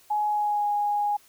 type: tone with pitch glide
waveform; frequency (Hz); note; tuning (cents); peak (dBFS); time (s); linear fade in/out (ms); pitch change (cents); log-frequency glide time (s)
sine; 840 to 825.6; G#5 to G#5; +19 to -10; -22; 0.1-1.17; 10; -29; 0.28-0.68
effects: white hiss -57 dBFS RMS until 1.28 s